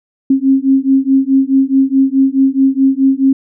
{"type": "beating tone pair", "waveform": "sine", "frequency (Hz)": [266.4, 271.1], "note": ["C4", "C#4"], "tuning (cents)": [31, -38], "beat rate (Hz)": 4.7, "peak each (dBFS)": -11, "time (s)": [0.3, 3.33], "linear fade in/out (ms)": 5, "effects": []}